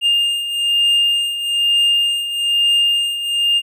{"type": "beating tone pair", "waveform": "triangle", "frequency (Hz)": [2813, 2814.1], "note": ["F7", "F7"], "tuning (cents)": [12, 13], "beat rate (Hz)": 1.1, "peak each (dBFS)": [-19, -13], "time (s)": [0.01, 3.62], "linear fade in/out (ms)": 50, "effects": []}